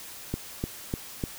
click train, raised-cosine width 3 ms, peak -15 dBFS, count 4, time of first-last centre 0.34-1.238 s, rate 3.34 Hz, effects white hiss -43 dBFS RMS until 1.38 s

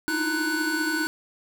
square tone cluster, 300.3 / 315.3 / 345.4 / 1488 Hz, D4 / D#4 / F4 / F#6, +39 / +23 / -19 / +9 cents, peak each -35 / -29 / -36 / -27 dBFS, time 0.08-1.07 s, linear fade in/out 0 ms, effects none

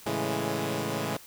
10% pulse chord, A major seventh, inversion none, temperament equal, 110 / 138.59 / 164.81 / 207.7 Hz, A2 / C#3 / E3 / G#3, 0 / 0 / 0 / 0 cents, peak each -26 dBFS, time 0.06-1.17 s, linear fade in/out 5 ms, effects white hiss -50 dBFS RMS until 1.26 s

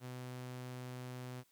sawtooth tone, 126 Hz, B2, 35 cents sharp, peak -40 dBFS, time 0-1.44 s, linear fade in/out 50 ms, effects white hiss -73 dBFS RMS until 1.51 s

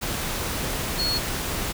sine tone in noise, 4332 Hz, C#8, 41 cents flat, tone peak -23 dBFS, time 0.98-1.19 s, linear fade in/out 20 ms, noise pink, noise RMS -28 dBFS, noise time 0.01-1.73 s, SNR +2 dB, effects none

